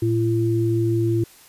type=tone pair together; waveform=sine; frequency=113.28 / 339.8 Hz; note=A#2 / F4; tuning=-49 / -47 cents; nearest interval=octave + perfect fifth; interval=1902 cents; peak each=-20 dBFS; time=0.02-1.24 s; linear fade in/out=5 ms; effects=white hiss -49 dBFS RMS until 1.48 s + resampled to 32000 Hz